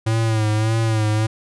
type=tone with vibrato; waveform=square; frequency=110.1 Hz; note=A2; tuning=2 cents sharp; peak=-17 dBFS; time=0.06-1.27 s; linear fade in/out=10 ms; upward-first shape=sine; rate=1.7 Hz; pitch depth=53 cents each way; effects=resampled to 24000 Hz